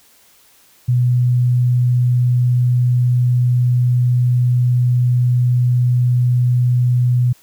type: tone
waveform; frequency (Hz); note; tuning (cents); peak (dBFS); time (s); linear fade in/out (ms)
sine; 123.47; B2; 0; -11; 0.88-7.33; 10
effects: white hiss -51 dBFS RMS until 7.42 s